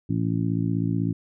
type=harmonic tone; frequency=56 Hz; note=A1; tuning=31 cents sharp; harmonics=2 / 3 / 4 / 5 / 6; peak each=-26 / -26 / -32 / -28 / -35 dBFS; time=0.09-1.13 s; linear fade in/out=10 ms; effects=none